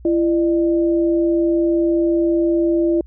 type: tone pair together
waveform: sine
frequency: 337.2 / 602 Hz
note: E4 / D5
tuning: +39 / +43 cents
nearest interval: minor seventh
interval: 1004 cents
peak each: -14 / -23 dBFS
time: 0.05-3.01 s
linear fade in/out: 2 ms
effects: added 60 Hz sine -38 dBFS peak until 3.06 s